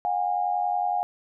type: tone pair together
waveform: sine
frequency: 720 / 810.8 Hz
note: F#5 / G#5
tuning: -47 / -42 cents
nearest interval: major second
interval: 205 cents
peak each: -25 / -26 dBFS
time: 0.05-1.03 s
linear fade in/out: 0 ms
effects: none